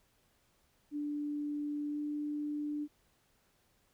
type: tone with pitch glide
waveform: sine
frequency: 293.7 to 295.9 Hz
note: D4 to D4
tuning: 0 to +13 cents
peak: -34 dBFS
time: 0.91-2.88 s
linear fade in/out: 50 ms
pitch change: +13 cents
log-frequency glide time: 1.89-1.98 s
effects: pink hiss -72 dBFS RMS until 3.93 s